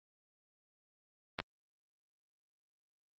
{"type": "clicks", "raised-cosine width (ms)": 0.3, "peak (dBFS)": -18, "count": 2, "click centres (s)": [1.389, 1.401], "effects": ["high-pass 80 Hz 12 dB/octave", "Opus 24 kbps"]}